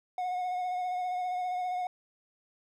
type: tone with vibrato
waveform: triangle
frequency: 727 Hz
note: F#5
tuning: 31 cents flat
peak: -28 dBFS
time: 0.18-1.87 s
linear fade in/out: 2 ms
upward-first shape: triangle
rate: 15 Hz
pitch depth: 30 cents each way
effects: none